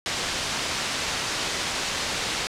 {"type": "low-pass noise", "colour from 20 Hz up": "white", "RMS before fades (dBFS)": -28, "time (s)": [0.06, 2.47], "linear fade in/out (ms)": 0, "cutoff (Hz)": 5600, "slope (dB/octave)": 12, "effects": ["low-pass 9000 Hz 12 dB/octave"]}